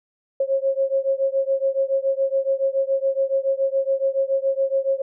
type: beating tone pair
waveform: sine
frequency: 538 / 545.1 Hz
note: C5 / C#5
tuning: +48 / -29 cents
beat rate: 7.1 Hz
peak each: -21 / -22 dBFS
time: 0.4-5.02 s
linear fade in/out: 5 ms
effects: none